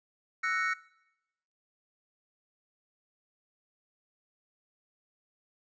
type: chord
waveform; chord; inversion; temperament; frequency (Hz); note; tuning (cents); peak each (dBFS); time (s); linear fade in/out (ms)
triangle; F# dominant seventh; third; equal; 1318.5 / 1480 / 1864.7 / 2217; E6 / F#6 / A#6 / C#7; 0 / 0 / 0 / 0; -32; 0.43-0.74; 10
effects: noise-tail reverb RT60 0.9 s tail -21 dB re dry + resampled to 16000 Hz